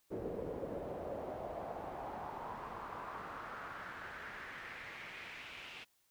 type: noise with band-pass filter sweep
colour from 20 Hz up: brown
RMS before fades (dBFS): -45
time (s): 0.1-5.85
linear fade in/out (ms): 20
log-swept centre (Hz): 420 to 2800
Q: 2.8
effects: white hiss -75 dBFS RMS until 6.1 s